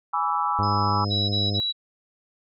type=chord; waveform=sine; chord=E dominant seventh; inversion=first; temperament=equal with one note detuned; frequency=830.6 / 987.8 / 1151.1 / 1318.5 Hz; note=G#5 / B5 / D6 / E6; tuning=0 / 0 / -35 / 0 cents; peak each=-27 dBFS; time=0.13-1.05 s; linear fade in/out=10 ms
type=harmonic tone; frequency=101.8 Hz; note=G#2; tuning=34 cents flat; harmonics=1 / 2 / 3 / 4 / 5 / 6 / 7; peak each=-25 / -31 / -35 / -37 / -39 / -41 / -42 dBFS; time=0.59-1.6 s; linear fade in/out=0 ms
type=tone; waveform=sine; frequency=5110 Hz; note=D#8; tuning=45 cents sharp; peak=-33 dBFS; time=0.63-1.58 s; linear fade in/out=2 ms
type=tone bursts; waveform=sine; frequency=3909 Hz; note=B7; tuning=19 cents flat; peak=-23 dBFS; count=3; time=1.1-1.726 s; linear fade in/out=20 ms; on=190 ms; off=28 ms
effects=none